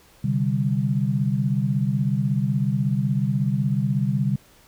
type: chord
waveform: sine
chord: C suspended second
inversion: none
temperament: just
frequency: 130.81 / 147.16 / 196.22 Hz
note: C3 / D3 / G3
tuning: 0 / +4 / +2 cents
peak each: -23 / -24 / -24 dBFS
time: 0.24-4.36 s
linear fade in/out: 5 ms
effects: pink hiss -54 dBFS RMS until 4.67 s